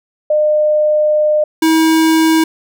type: tone pair in turn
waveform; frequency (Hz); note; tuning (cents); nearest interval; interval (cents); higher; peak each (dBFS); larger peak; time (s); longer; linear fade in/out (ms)
sine / square; 606 / 321; D#5 / E4; -46 / -46; major seventh; 1100; first; -9; neither; 0.3-1.44 / 1.62-2.44; first; 5
effects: none